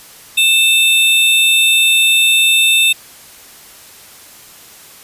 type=tone pair together; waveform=square; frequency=2638 / 3621 Hz; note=E7 / A7; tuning=+1 / +49 cents; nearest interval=perfect fourth; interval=548 cents; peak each=-12 dBFS; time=0.37-2.93 s; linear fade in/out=10 ms; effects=white hiss -39 dBFS RMS until 5.03 s + resampled to 32000 Hz